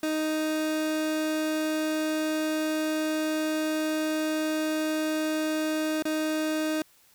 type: tone with dropouts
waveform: 30% pulse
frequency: 311.1 Hz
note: D#4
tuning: in tune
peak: -23 dBFS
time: 0.03-6.82 s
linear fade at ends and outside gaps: 2 ms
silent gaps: 6.024-6.053 s
effects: white hiss -60 dBFS RMS until 7.14 s